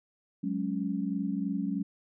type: chord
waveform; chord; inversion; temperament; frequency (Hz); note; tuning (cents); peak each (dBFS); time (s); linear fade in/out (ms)
sine; F# suspended second; none; just; 185 / 208.1 / 277.5; F#3 / G#3 / C#4; 0 / +4 / +2; -33; 0.43-1.83; 10
effects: none